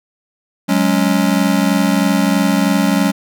square chord, F# suspended second, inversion none, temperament just, 185 / 208.1 / 277.5 Hz, F#3 / G#3 / C#4, 0 / +4 / +2 cents, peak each -17 dBFS, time 0.68-3.12 s, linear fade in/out 20 ms, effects none

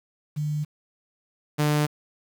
sine / sawtooth tone pair in turn, 150 / 149.28 Hz, D3 / D3, +37 / +29 cents, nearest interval unison, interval 8 cents, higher first, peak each -24 / -16 dBFS, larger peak second, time 0.36-0.65 / 1.58-1.87 s, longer neither, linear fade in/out 20 ms, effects 8-bit

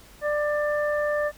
harmonic tone, 593 Hz, D5, 17 cents sharp, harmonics 1 / 2 / 3, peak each -23 / -33 / -30 dBFS, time 0.21-1.32 s, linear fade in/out 50 ms, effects added 50 Hz sine -52 dBFS peak until 1.37 s + pink hiss -51 dBFS RMS until 1.37 s

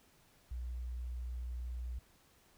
sine tone, 61 Hz, B1, 21 cents flat, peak -38 dBFS, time 0.51-1.99 s, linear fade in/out 5 ms, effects pink hiss -67 dBFS RMS until 2.57 s

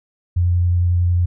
sine tone with vibrato, 88 Hz, F2, 14 cents sharp, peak -13 dBFS, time 0.36-1.26 s, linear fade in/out 10 ms, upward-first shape triangle, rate 11 Hz, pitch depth 16 cents each way, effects none

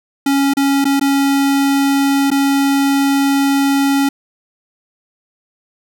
square tone with dropouts, 277.2 Hz, C#4, in tune, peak -12 dBFS, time 0.26-4.09 s, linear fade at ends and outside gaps 5 ms, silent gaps 0.537-0.569 / 0.844-0.852 / 0.997-1.011 / 2.304-2.314 s, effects none

